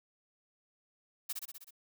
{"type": "noise with echo", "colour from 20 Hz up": "blue", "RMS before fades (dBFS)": -36, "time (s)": [1.29, 1.33], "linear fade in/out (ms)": 10, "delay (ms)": 63, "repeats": 6, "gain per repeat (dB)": -3, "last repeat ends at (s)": 1.708, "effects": []}